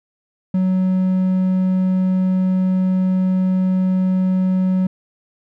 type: tone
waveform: triangle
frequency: 186.1 Hz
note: F#3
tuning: 10 cents sharp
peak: -12 dBFS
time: 0.54-4.87 s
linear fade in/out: 5 ms
effects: none